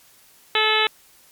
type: harmonic tone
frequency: 433.5 Hz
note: A4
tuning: 26 cents flat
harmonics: 1 / 2 / 3 / 4 / 5 / 6 / 7 / 8 / 9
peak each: -25 / -25 / -25 / -25 / -25 / -25 / -25 / -25 / -25 dBFS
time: 0.55-0.87 s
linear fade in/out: 2 ms
effects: white hiss -53 dBFS RMS until 1.31 s + MP3 96 kbps